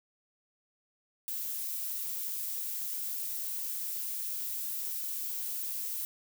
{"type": "noise", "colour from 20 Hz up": "violet", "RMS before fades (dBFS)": -36, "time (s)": [1.28, 6.05], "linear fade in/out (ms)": 0, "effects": []}